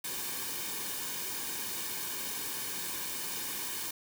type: noise with comb filter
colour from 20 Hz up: white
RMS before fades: -37 dBFS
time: 0.04-3.91 s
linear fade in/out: 5 ms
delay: 1.5 ms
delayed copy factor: -0.65
effects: none